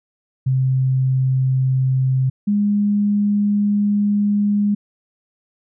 sine tone pair in turn, 130.9 / 205.3 Hz, C3 / G#3, +1 / -20 cents, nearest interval minor sixth, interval 779 cents, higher second, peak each -14 dBFS, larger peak neither, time 0.46-2.3 / 2.47-4.75 s, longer second, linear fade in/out 10 ms, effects none

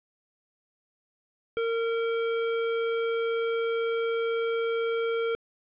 square tone, 459 Hz, A#4, 27 cents flat, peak -26 dBFS, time 1.57-5.35 s, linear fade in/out 0 ms, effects resampled to 8000 Hz + 10-bit

